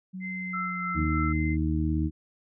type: tone with pitch glide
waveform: sine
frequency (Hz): 186.4 to 178.09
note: F#3 to F3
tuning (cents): +13 to +34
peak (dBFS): -34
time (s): 0.13-1.07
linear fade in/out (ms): 20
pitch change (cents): -79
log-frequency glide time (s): 0.27-0.91
type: tone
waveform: sine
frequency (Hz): 2073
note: C7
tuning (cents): -17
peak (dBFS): -34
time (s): 0.2-1.57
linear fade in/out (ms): 50
type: tone with tremolo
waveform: sine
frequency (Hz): 1327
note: E6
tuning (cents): +11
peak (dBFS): -29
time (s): 0.53-1.33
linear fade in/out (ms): 10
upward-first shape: sine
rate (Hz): 3.3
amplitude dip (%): 45
type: harmonic tone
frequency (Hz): 77.8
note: D#2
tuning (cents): 0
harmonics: 1 / 2 / 3 / 4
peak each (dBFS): -27 / -30 / -33 / -29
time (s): 0.94-2.11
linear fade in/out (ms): 50
effects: none